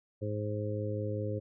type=harmonic tone; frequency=105.1 Hz; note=G#2; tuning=21 cents sharp; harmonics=1 / 2 / 3 / 4 / 5; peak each=-34 / -43 / -41 / -40 / -38 dBFS; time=0.21-1.4 s; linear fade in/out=20 ms; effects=none